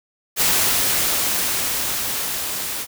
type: noise with level ramp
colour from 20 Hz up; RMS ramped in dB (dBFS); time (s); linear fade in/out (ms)
white; -17 to -27; 0.36-2.87; 50
effects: none